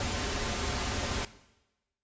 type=noise with comb filter; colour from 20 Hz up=pink; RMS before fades=-32 dBFS; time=0-1.25 s; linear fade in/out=2 ms; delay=6.2 ms; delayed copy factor=-0.55; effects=noise-tail reverb RT60 1.0 s tail -17 dB re dry + resampled to 16000 Hz